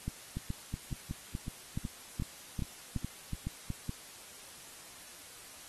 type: two click trains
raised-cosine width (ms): 5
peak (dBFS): -23 / -22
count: 10 / 10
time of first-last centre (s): 0.37-3.703 / 0.08-3.894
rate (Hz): 2.7 / 2.36
effects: white hiss -51 dBFS RMS until 5.68 s + AAC 32 kbps